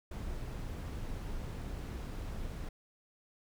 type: noise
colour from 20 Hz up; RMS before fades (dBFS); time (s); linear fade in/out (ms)
brown; -40; 0.11-2.69; 5
effects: none